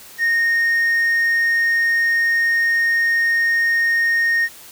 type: tone with tanh clipping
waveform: triangle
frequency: 1850 Hz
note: A#6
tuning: 14 cents flat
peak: -15 dBFS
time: 0.18-4.49 s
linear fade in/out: 50 ms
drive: 7 dB
effects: white hiss -41 dBFS RMS until 4.71 s